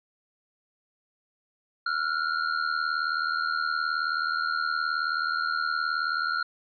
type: ring-modulated tone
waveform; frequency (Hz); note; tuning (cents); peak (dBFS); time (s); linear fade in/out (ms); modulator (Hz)
square; 1400; F6; +4; -23; 1.86-6.43; 5; 39.5
effects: resampled to 11025 Hz